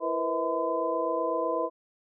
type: tone cluster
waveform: sine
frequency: 333.1 / 476 / 504 / 645 / 1016 Hz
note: E4 / A#4 / B4 / E5 / B5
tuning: +18 / +36 / +35 / -38 / +49 cents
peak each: -34 / -33 / -32 / -31 / -31 dBFS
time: 0-1.7 s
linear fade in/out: 50 ms
effects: none

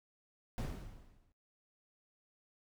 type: noise with exponential decay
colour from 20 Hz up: brown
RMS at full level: -34 dBFS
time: 0.58-1.32 s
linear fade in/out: 0 ms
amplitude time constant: 160 ms
effects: noise-tail reverb RT60 0.1 s tail -21 dB re dry

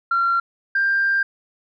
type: tone pair in turn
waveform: sine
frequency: 1372 / 1589.1 Hz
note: F6 / G6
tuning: -31 / +23 cents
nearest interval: minor third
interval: 254 cents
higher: second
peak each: -15 dBFS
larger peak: neither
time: 0.11-0.4 / 0.75-1.23 s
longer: second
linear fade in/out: 5 ms
effects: tanh soft clip ceiling -12 dBFS

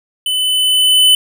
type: tone with level ramp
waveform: square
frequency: 3014 Hz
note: F#7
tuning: 31 cents sharp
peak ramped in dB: -15 to -6 dBFS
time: 0.26-1.15 s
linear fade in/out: 2 ms
effects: none

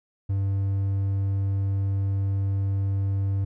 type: tone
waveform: triangle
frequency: 98 Hz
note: G2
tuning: in tune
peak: -20 dBFS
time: 0.29-3.45 s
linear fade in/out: 10 ms
effects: none

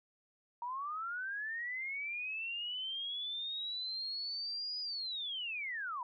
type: linear two-way sweep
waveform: sine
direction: up then down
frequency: 935 to 4964 to 935 Hz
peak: -37 dBFS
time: 0.62-6.03 s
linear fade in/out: 2 ms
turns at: 4.8 s
effects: none

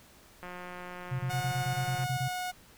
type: click train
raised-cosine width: 0.5 ms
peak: -28 dBFS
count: 289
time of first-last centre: 0.43-2.039 s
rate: 179 Hz
type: tone bursts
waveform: sine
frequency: 130.81 Hz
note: C3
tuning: in tune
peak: -29 dBFS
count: 11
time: 1.11-2.284 s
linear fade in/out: 10 ms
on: 84 ms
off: 25 ms
type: tone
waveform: sawtooth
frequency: 728 Hz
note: F#5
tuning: 28 cents flat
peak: -29 dBFS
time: 1.29-2.52 s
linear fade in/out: 20 ms
effects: pink hiss -57 dBFS RMS until 2.77 s

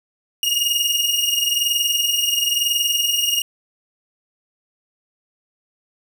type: tone pair together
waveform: sawtooth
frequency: 2846 / 2867 Hz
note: F7 / F7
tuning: +32 / +45 cents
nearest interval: unison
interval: 13 cents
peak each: -17 dBFS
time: 0.43-3.42 s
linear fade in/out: 2 ms
effects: none

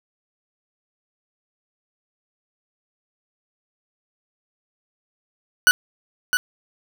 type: tone with echo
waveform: 40% pulse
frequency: 1480 Hz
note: F#6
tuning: in tune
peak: -9 dBFS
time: 5.67-5.71 s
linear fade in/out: 0 ms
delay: 660 ms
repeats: 1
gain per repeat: -7 dB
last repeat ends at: 6.37 s
effects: none

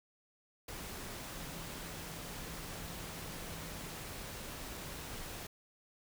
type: tone in noise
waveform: sine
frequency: 164.81 Hz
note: E3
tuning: in tune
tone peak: -52 dBFS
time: 1.34-3.98 s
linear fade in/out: 5 ms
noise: pink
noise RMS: -45 dBFS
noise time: 0.68-5.47 s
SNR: -10 dB
effects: none

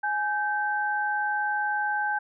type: tone pair together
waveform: sine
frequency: 835.8 / 1556 Hz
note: G#5 / G6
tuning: +11 / -13 cents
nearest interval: major seventh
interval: 1076 cents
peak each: -27 dBFS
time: 0.03-2.19 s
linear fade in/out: 10 ms
effects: none

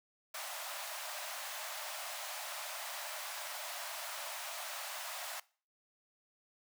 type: high-pass noise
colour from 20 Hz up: pink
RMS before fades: -43 dBFS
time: 0.34-5.4 s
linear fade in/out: 5 ms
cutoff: 580 Hz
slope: 96 dB/octave
effects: noise-tail reverb RT60 0.4 s tail -21 dB re dry

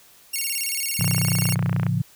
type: tone with vibrato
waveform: 5% pulse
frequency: 2465 Hz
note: D#7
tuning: 17 cents flat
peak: -15 dBFS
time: 0.33-1.55 s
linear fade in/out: 10 ms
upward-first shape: square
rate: 18 Hz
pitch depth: 200 cents each way
type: chord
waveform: sine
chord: A augmented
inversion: none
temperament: just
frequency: 110 / 137.5 / 171.88 Hz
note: A2 / C#3 / E#3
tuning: 0 / -14 / -27 cents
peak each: -24 / -24 / -24 dBFS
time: 0.99-2.02 s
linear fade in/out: 5 ms
type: click train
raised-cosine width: 0.5 ms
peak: -15 dBFS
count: 26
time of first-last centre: 1.01-1.866 s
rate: 29.2 Hz
effects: white hiss -52 dBFS RMS until 2.15 s

